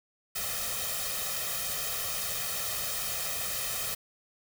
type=noise with comb filter; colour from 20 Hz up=white; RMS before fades=-33 dBFS; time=0.35-3.95 s; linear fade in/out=10 ms; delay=1.6 ms; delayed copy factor=+1; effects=none